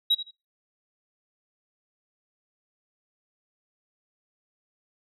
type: tone with echo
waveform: sine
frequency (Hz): 3845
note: B7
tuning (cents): -47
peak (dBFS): -16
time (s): 0.1-0.15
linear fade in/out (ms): 10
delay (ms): 81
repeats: 2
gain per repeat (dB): -14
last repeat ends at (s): 0.312
effects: noise-tail reverb RT60 0.3 s tail -26 dB re dry + tanh soft clip ceiling -16 dBFS